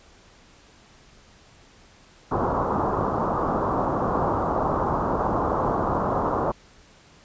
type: low-pass noise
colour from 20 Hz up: white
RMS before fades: -24 dBFS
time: 2.31-6.52 s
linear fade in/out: 10 ms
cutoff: 1200 Hz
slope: 48 dB/octave
effects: pink hiss -53 dBFS RMS until 7.24 s + resampled to 16000 Hz